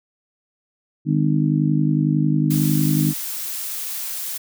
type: harmonic tone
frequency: 51 Hz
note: G#1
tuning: 31 cents flat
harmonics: 3 / 4 / 5 / 6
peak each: -18 / -24 / -22 / -23 dBFS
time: 1.05-3.14 s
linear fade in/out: 50 ms
type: noise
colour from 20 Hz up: blue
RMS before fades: -28 dBFS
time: 2.5-4.38 s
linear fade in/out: 10 ms
effects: none